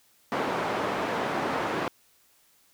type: band-pass noise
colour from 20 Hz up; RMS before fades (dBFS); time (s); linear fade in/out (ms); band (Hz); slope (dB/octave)
white; -29; 0.32-1.88; 0; 170 to 1100; 12
effects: white hiss -63 dBFS RMS until 2.73 s